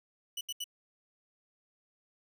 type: tone bursts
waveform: sawtooth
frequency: 2960 Hz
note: F#7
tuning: in tune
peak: -32 dBFS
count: 3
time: 0.37-0.642 s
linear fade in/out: 5 ms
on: 40 ms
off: 76 ms
effects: none